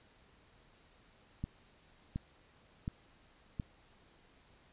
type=click train; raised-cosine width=5 ms; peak=-24 dBFS; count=4; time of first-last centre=1.44-3.598 s; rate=1.39 Hz; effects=pink hiss -65 dBFS RMS until 4.72 s + resampled to 8000 Hz